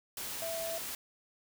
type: tone in noise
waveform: sine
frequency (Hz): 660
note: E5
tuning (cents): +2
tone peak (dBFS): -36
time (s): 0.42-0.78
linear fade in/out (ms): 2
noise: white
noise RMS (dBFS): -40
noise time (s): 0.17-0.95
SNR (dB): +1
effects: none